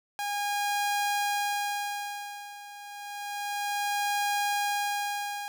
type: tone with tremolo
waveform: sawtooth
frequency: 817 Hz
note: G#5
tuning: 29 cents flat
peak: -22 dBFS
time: 0.19-5.48 s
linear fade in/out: 0 ms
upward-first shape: sine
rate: 0.3 Hz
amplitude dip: 85%
effects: none